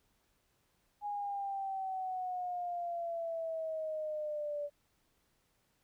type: exponential sweep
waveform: sine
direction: down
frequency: 829 to 579 Hz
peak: -35 dBFS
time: 1.01-4.7 s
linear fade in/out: 50 ms
effects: pink hiss -75 dBFS RMS until 5.83 s